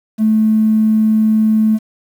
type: tone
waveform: triangle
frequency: 217.8 Hz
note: A3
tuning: 17 cents flat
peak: -5 dBFS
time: 0.18-1.79 s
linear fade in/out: 50 ms
effects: tanh soft clip ceiling -7 dBFS + 7-bit